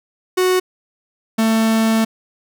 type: tone pair in turn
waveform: 45% pulse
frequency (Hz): 368.6 / 222.9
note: F#4 / A3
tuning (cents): -7 / +23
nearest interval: major sixth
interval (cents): 870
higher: first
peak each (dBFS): -13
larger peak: neither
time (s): 0.37-0.6 / 1.38-2.05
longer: second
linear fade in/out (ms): 10
effects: none